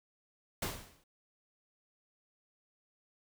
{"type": "noise with exponential decay", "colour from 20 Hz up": "pink", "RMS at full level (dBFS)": -33, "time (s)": [0.62, 1.04], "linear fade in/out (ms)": 5, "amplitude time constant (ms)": 91, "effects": []}